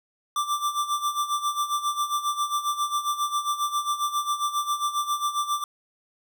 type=tone with tremolo; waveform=square; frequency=1177 Hz; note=D6; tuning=3 cents sharp; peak=-22 dBFS; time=0.36-5.64 s; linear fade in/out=2 ms; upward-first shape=sine; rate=7.4 Hz; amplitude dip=75%; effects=none